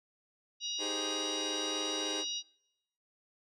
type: harmonic tone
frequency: 953 Hz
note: A#5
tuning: 38 cents sharp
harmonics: 3 / 4 / 5 / 6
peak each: -40 / -38 / -45 / -41 dBFS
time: 0.6-2.43 s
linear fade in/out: 50 ms
type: chord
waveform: sawtooth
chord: Ab major seventh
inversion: second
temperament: equal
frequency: 311.1 / 392 / 415.3 / 523.3 Hz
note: Eb4 / G4 / Ab4 / C5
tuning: 0 / 0 / 0 / 0 cents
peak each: -37 / -40 / -39 / -40 dBFS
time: 0.78-2.25 s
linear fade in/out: 50 ms
effects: noise-tail reverb RT60 0.8 s tail -24 dB re dry + resampled to 24000 Hz